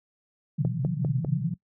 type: band-pass noise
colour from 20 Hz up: white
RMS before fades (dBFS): -27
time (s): 0.58-1.54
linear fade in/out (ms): 5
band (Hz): 120 to 180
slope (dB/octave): 96
type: click train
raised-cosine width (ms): 2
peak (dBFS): -18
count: 4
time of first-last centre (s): 0.65-1.248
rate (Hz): 5.02
effects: noise-tail reverb RT60 0.1 s tail -21 dB re dry + high-pass 60 Hz 12 dB/octave